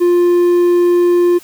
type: tone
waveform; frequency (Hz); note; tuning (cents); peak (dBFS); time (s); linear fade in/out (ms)
triangle; 351; F4; +9; -6; 0-1.39; 20
effects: white hiss -41 dBFS RMS until 1.43 s